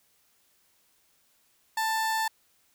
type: tone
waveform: 30% pulse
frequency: 886 Hz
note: A5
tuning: 12 cents sharp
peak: -23 dBFS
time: 1.77-2.28 s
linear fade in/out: 5 ms
effects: white hiss -67 dBFS RMS until 2.74 s